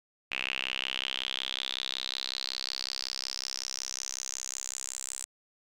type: tone with band-pass filter sweep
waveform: sawtooth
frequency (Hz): 65.41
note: C2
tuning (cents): 0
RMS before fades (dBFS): -36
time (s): 0.31-5.25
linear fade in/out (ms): 10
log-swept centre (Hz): 2600 to 7900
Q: 6.5
effects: none